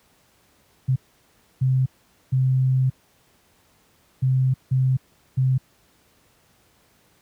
sine tone bursts at uneven times, 130.4 Hz, C3, 5 cents flat, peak -16 dBFS, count 6, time 0.88-0.96 / 1.61-1.86 / 2.32-2.9 / 4.22-4.54 / 4.71-4.97 / 5.37-5.58 s, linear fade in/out 10 ms, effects pink hiss -60 dBFS RMS until 7.21 s + high-pass 60 Hz 12 dB/octave

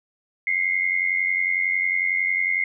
sine tone pair together, 2061 / 2152 Hz, C7 / C7, -27 / +48 cents, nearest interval minor second, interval 75 cents, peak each -23 / -22 dBFS, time 0.47-2.64 s, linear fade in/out 2 ms, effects none

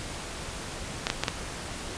clicks, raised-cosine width 0.2 ms, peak -7 dBFS, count 4, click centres 1.069 / 1.101 / 1.236 / 1.282 s, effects pink hiss -37 dBFS RMS until 1.97 s + resampled to 22050 Hz

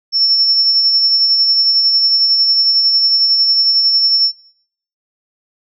sine tone with tremolo, 5400 Hz, E8, 41 cents sharp, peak -8 dBFS, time 0.12-4.32 s, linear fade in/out 50 ms, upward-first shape sine, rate 11 Hz, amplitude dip 35%, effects noise-tail reverb RT60 0.7 s tail -22 dB re dry

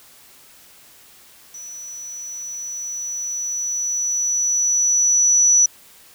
sine tone with level ramp, 5920 Hz, F#8, in tune, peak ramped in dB -33 to -10 dBFS, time 1.54-5.66 s, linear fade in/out 5 ms, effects white hiss -48 dBFS RMS until 6.14 s

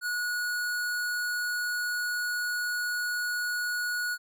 square tone, 1458 Hz, F#6, 26 cents flat, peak -29 dBFS, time 0.01-4.18 s, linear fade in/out 50 ms, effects none

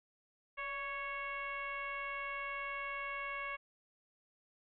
sine tone with frequency modulation, 1661.2 Hz, G#6, in tune, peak -38 dBFS, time 0.57-3.57 s, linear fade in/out 20 ms, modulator 544 Hz, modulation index 1.7, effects none

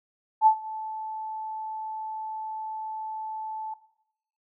sine tone with ADSR envelope, 873 Hz, A5, 14 cents flat, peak -12 dBFS, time 0.41-3.74 s, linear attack 54 ms, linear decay 80 ms, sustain -19 dB, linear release 5 ms, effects noise-tail reverb RT60 0.8 s tail -17 dB re dry

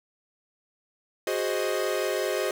45% pulse chord, Ab dominant seventh, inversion third, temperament equal, 370 / 415.3 / 523.3 / 622.3 Hz, Gb4 / Ab4 / C5 / Eb5, 0 / 0 / 0 / 0 cents, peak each -31 dBFS, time 1.27-2.51 s, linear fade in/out 2 ms, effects none

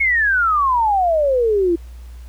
sine exponential sweep, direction down, 2217 to 329.6 Hz, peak -13 dBFS, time 0-1.76 s, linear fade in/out 10 ms, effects added 60 Hz sine -33 dBFS peak until 2.28 s + pink hiss -52 dBFS RMS until 2.28 s

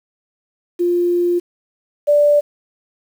sine tone pair in turn, 350.2 / 585.9 Hz, F4 / D5, +5 / -4 cents, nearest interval major sixth, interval 891 cents, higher second, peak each -13 / -9 dBFS, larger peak second, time 0.79-1.4 / 2.07-2.41 s, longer first, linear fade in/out 20 ms, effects 7-bit

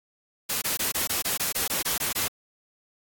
white noise bursts, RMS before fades -27 dBFS, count 12, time 0.49-2.281 s, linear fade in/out 10 ms, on 130 ms, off 21 ms, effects AAC 64 kbps

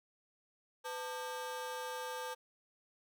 30% pulse ring-modulated tone, 698.5 Hz, F5, in tune, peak -34 dBFS, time 0.84-2.35 s, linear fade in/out 20 ms, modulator 195 Hz, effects none

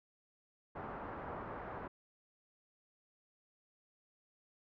white low-pass noise, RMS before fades -45 dBFS, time 0.75-1.88 s, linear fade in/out 10 ms, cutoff 1300 Hz, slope 24 dB/octave, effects none

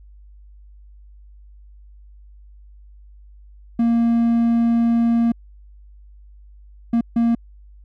triangle tone bursts at uneven times, 232.8 Hz, A#3, 2 cents flat, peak -12 dBFS, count 3, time 3.79-5.32 / 6.93-7.01 / 7.16-7.35 s, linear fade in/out 5 ms, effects added 50 Hz sine -42 dBFS peak until 7.84 s

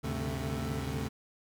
25% pulse tone cluster, 74.4 / 100.6 / 132.5 / 144.3 / 221.1 Hz, D2 / G2 / C3 / D3 / A3, +23 / +45 / +22 / -30 / +9 cents, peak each -34 / -39 / -33 / -39 / -36 dBFS, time 0.03-1.09 s, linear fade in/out 20 ms, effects none

